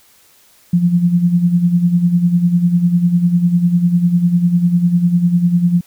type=tone with tremolo; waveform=sine; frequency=174.61 Hz; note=F3; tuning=in tune; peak=-7 dBFS; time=0.73-5.81 s; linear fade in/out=5 ms; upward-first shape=sine; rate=10 Hz; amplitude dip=65%; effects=white hiss -50 dBFS RMS until 5.86 s